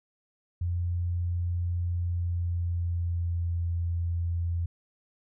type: tone with pitch glide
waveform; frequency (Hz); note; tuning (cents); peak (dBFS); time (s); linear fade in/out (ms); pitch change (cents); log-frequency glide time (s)
sine; 87.31 to 85.41; F2 to F2; 0 to -38; -26; 0.61-4.66; 5; -38; 1.94-3.61
effects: none